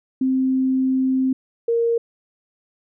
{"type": "tone pair in turn", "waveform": "sine", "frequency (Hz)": [261.6, 465.1], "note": ["C4", "A#4"], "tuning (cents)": [0, -4], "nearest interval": "minor seventh", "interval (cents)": 996, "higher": "second", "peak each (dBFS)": -16, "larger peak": "neither", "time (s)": [[0.21, 1.33], [1.68, 1.98]], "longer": "first", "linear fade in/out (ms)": 5, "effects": []}